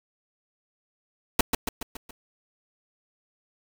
pink noise with echo, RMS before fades -18 dBFS, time 1.39-1.41 s, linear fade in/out 5 ms, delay 140 ms, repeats 5, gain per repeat -5 dB, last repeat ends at 2.11 s, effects none

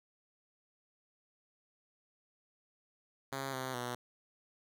5% pulse tone with pitch steps, 135.7 / 130.3 / 122.6 Hz, C#3 / C3 / B2, -36 / -7 / -12 cents, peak -26 dBFS, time 3.32-3.95 s, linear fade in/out 5 ms, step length 210 ms, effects none

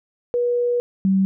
sine tone pair in turn, 484.1 / 192.12 Hz, B4 / G3, -35 / -35 cents, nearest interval octave + major third, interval 1600 cents, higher first, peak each -17 / -14 dBFS, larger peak second, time 0.34-0.8 / 1.05-1.25 s, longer first, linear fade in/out 0 ms, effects none

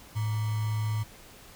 sine tone with sample-and-hold, 108.2 Hz, A2, 29 cents flat, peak -26 dBFS, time 0.15-1.04 s, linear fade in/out 20 ms, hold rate 1050 Hz, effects pink hiss -51 dBFS RMS until 1.55 s

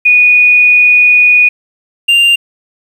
sine / triangle tone pair in turn, 2466 / 2789 Hz, D#7 / F7, -16 / -3 cents, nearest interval major second, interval 213 cents, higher second, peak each -3 dBFS, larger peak neither, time 0.05-1.49 / 2.08-2.36 s, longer first, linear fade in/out 10 ms, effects 7-bit

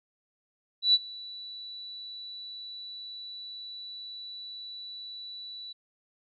sine tone with ADSR envelope, 3951 Hz, B7, in tune, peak -16 dBFS, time 0.82-5.73 s, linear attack 120 ms, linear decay 37 ms, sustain -23 dB, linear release 11 ms, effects none

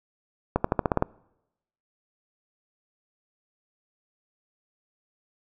accelerating click train, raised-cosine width 1 ms, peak -7 dBFS, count 8, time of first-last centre 0.56-1.024 s, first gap 84 ms, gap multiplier 0.92, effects noise-tail reverb RT60 0.9 s tail -25 dB re dry

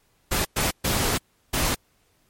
pink noise bursts at uneven times, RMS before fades -23 dBFS, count 4, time 0.31-0.45 / 0.56-0.71 / 0.84-1.18 / 1.53-1.75 s, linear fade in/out 10 ms, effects pink hiss -65 dBFS RMS until 2.29 s + MP3 64 kbps

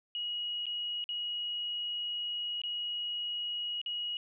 sine tone with dropouts, 2900 Hz, F#7, 35 cents flat, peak -33 dBFS, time 0.15-4.17 s, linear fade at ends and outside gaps 1 ms, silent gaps 0.657-0.666 / 1.041-1.09 / 2.617-2.636 / 3.815-3.861 s, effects none

